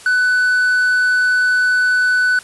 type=tone; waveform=triangle; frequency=1495 Hz; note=F#6; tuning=17 cents sharp; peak=-10 dBFS; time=0.06-2.39 s; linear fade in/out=2 ms; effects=white hiss -39 dBFS RMS until 2.43 s + resampled to 24000 Hz